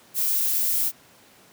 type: noise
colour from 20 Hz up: violet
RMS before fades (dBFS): -23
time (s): 0.14-0.92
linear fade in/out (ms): 50
effects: pink hiss -53 dBFS RMS until 1.52 s + high-pass 150 Hz 12 dB/octave